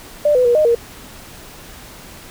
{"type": "tone with pitch steps", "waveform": "sine", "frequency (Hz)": [592, 501, 479.7, 614, 469.4], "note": ["D5", "B4", "A#4", "D#5", "A#4"], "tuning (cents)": [14, 25, 50, -23, 12], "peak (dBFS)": -10, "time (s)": [0.25, 0.75], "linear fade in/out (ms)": 5, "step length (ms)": 100, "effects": ["pink hiss -38 dBFS RMS until 2.3 s"]}